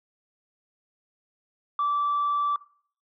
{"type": "tone", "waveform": "sine", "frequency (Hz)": 1162, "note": "D6", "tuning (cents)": -19, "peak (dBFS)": -21, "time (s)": [1.79, 2.56], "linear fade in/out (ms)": 2, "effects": ["noise-tail reverb RT60 0.5 s tail -19 dB re dry", "tanh soft clip ceiling -19 dBFS"]}